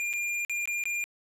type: tone with dropouts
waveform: square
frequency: 2403 Hz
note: D7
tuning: 39 cents sharp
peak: -29 dBFS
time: 0-1.04 s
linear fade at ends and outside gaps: 0 ms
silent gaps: 0.13-0.136 / 0.449-0.496 / 0.656-0.675 / 0.838-0.855 s
effects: low-pass 11000 Hz 12 dB/octave + 11-bit